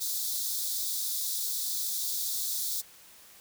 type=high-pass noise; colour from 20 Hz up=white; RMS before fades=-32 dBFS; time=0-2.82 s; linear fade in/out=20 ms; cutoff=3500 Hz; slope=96 dB/octave; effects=white hiss -54 dBFS RMS until 3.4 s